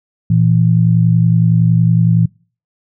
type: tone pair together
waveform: sine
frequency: 116 / 166.79 Hz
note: A#2 / E3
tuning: -8 / +21 cents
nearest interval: tritone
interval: 629 cents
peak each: -11 dBFS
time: 0.3-2.26 s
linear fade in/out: 5 ms
effects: noise-tail reverb RT60 0.4 s tail -24 dB re dry